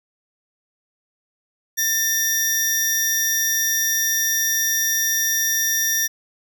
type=tone pair together; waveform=sawtooth; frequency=1793 / 5750 Hz; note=A6 / F8; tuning=+32 / +50 cents; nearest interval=octave + minor sixth; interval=2018 cents; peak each=-20 / -17 dBFS; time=1.77-6.08 s; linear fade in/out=20 ms; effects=none